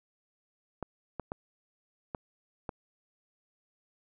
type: clicks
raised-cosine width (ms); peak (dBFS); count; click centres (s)
1; -21; 5; 0.827 / 1.197 / 1.319 / 2.148 / 2.692
effects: none